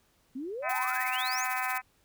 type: exponential sweep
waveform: sine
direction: up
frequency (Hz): 246 to 7160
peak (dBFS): -34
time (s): 0.35-1.45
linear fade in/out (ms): 10
type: harmonic tone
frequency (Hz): 254.6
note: C4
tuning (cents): -47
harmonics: 3 / 4 / 5 / 6 / 7 / 8 / 9 / 10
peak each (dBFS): -35 / -36 / -37 / -38 / -38 / -39 / -40 / -40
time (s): 0.62-1.82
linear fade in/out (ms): 50
type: noise with tremolo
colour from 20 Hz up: blue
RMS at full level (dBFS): -39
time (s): 0.69-1.78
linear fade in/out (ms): 5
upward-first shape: sine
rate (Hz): 16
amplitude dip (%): 70
effects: pink hiss -68 dBFS RMS until 2.04 s

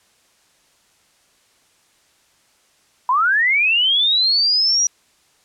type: linear sweep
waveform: sine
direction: up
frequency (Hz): 963 to 5840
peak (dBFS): -13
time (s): 3.09-4.87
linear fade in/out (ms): 2
effects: white hiss -58 dBFS RMS until 5.44 s + low-pass 9000 Hz 12 dB/octave

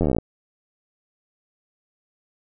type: slowing click train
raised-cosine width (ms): 2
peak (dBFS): -8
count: 13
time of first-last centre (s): 0.01-0.185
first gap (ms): 11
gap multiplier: 1.05
effects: none

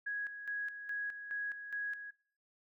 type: tone with tremolo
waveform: sine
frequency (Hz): 1661.2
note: G#6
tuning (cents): 0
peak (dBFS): -35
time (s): 0.06-2.11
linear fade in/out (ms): 10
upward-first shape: square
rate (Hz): 2.4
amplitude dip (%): 60
effects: noise-tail reverb RT60 0.6 s tail -23 dB re dry

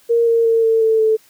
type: tone with pitch steps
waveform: sine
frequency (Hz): 466.2 / 460.6 / 455 / 449.5 / 444.1 / 438.8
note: A#4 / A#4 / A#4 / A4 / A4 / A4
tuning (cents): 0 / -21 / -42 / +37 / +16 / -5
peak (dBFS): -11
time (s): 0.09-1.17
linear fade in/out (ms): 20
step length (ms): 180
effects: white hiss -52 dBFS RMS until 1.29 s

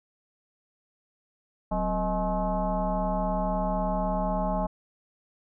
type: tone with frequency modulation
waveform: sine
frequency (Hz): 405.9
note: G#4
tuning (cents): -40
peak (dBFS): -24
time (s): 1.71-4.67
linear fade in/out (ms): 10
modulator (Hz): 222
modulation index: 2.5
effects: none

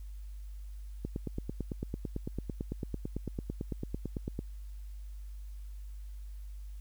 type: click train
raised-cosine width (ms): 3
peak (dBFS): -22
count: 31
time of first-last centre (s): 1.05-4.391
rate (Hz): 8.98
effects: added 50 Hz sine -41 dBFS peak until 6.8 s + white hiss -67 dBFS RMS until 6.8 s

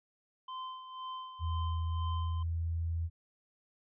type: tone with tremolo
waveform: square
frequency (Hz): 1033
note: C6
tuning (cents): -22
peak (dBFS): -39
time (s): 0.48-2.43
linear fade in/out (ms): 5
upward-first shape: sine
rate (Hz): 2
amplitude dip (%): 60
type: tone with pitch glide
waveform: sine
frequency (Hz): 82.41 to 83.13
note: E2 to E2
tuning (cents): 0 to +15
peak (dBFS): -31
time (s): 1.39-3.1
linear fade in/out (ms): 50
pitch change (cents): +15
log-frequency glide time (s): 1.79-2.12
effects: resampled to 8000 Hz

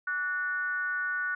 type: tone with frequency modulation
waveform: sine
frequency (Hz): 1474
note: F#6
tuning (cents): -7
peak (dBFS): -28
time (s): 0.07-1.35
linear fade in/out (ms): 5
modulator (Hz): 328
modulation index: 0.54
effects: none

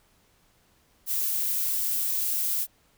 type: noise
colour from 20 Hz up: violet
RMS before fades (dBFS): -27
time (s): 1.06-2.67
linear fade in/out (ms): 50
effects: pink hiss -64 dBFS RMS until 2.97 s

